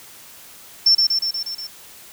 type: tone with echo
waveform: sine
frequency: 5390 Hz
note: E8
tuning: 38 cents sharp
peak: -10 dBFS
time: 0.86-0.95 s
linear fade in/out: 5 ms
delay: 120 ms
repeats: 6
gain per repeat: -3 dB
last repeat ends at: 1.67 s
effects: white hiss -43 dBFS RMS until 2.12 s